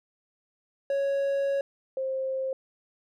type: tone pair in turn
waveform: triangle / sine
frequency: 554.4 / 528.7 Hz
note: C#5 / C5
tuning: 0 / +18 cents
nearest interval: minor second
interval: 82 cents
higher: first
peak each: -22 / -27 dBFS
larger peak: first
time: 0.9-1.61 / 1.97-2.53 s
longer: first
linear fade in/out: 2 ms
effects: none